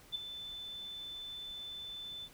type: tone with ADSR envelope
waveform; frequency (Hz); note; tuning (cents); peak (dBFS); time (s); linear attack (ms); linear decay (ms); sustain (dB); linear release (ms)
sine; 3520; A7; 0; -31; 0.12-2.29; 31; 11; -11; 50
effects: pink hiss -59 dBFS RMS until 2.33 s